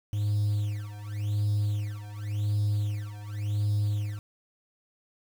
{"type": "tone with tremolo", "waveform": "triangle", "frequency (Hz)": 103.83, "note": "G#2", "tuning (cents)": 0, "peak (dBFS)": -20, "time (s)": [0.13, 4.19], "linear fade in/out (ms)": 0, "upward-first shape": "sine", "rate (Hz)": 0.9, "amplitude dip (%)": 85, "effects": ["tanh soft clip ceiling -18 dBFS", "8-bit"]}